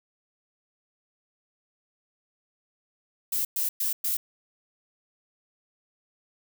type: noise bursts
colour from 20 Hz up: violet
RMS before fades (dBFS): -27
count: 4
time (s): 3.32-4.17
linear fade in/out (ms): 5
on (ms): 130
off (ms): 110
effects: none